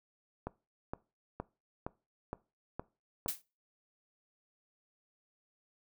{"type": "click train", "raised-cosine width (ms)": 1, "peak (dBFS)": -23, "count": 7, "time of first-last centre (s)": [0.47, 3.261], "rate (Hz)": 2.15}
{"type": "noise with exponential decay", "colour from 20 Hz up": "blue", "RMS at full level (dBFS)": -30, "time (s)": [3.28, 3.42], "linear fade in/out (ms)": 5, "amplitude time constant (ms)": 30}
{"effects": ["noise-tail reverb RT60 0.3 s tail -21 dB re dry"]}